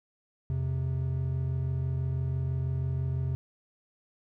triangle tone pair together, 85.83 / 131.9 Hz, F2 / C3, -30 / +14 cents, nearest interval perfect fifth, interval 744 cents, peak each -30 / -27 dBFS, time 0.5-3.35 s, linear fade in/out 0 ms, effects none

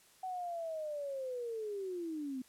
sine linear sweep, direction down, 755 to 250 Hz, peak -37 dBFS, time 0.23-2.42 s, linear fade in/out 5 ms, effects white hiss -64 dBFS RMS until 2.48 s + low-pass 12000 Hz 12 dB/octave

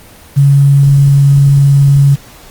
sine tone with quantisation, 140 Hz, C#3, 18 cents sharp, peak -3 dBFS, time 0.36-2.16 s, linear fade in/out 20 ms, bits 5, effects pink hiss -37 dBFS RMS until 2.5 s + Opus 24 kbps

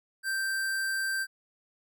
square tone, 1567 Hz, G6, 1 cent flat, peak -29 dBFS, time 0.23-1.27 s, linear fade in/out 50 ms, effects none

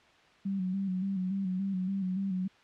sine tone with vibrato, 190 Hz, F#3, 46 cents sharp, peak -29 dBFS, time 0.45-2.48 s, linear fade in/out 10 ms, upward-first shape square, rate 3.5 Hz, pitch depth 51 cents each way, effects white hiss -60 dBFS RMS until 2.63 s + low-pass 3000 Hz 12 dB/octave

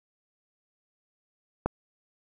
click, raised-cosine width 1 ms, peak -11 dBFS, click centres 1.66 s, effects none

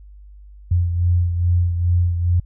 sine beating tone pair, 87.31 / 89.71 Hz, F2 / F2, 0 / +47 cents, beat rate 2.4 Hz, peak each -15 / -24 dBFS, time 0.71-2.4 s, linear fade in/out 5 ms, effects added 50 Hz sine -39 dBFS peak until 2.45 s

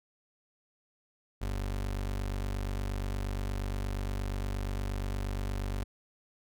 30% pulse tone, 48.5 Hz, G1, 18 cents flat, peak -29 dBFS, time 1.41-5.84 s, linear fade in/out 10 ms, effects none

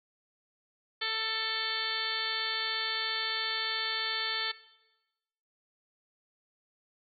harmonic tone, 442.8 Hz, A4, 11 cents sharp, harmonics 1 / 2 / 3 / 4 / 5 / 6 / 7 / 8 / 9 / 10, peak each -45 / -45 / -40 / -37 / -38 / -47 / -38 / -36 / -44 / -37 dBFS, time 1.01-4.52 s, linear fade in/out 10 ms, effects noise-tail reverb RT60 1.0 s tail -17 dB re dry

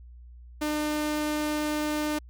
sawtooth tone, 301.5 Hz, D4, 46 cents sharp, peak -22 dBFS, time 0.61-2.19 s, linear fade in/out 10 ms, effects added 60 Hz sine -44 dBFS peak until 2.29 s + MP3 96 kbps

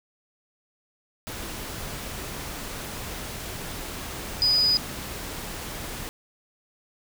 sine tone in noise, 4960 Hz, D#8, 6 cents flat, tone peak -18 dBFS, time 4.42-4.77 s, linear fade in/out 0 ms, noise pink, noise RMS -35 dBFS, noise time 1.27-6.09 s, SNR +14 dB, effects none

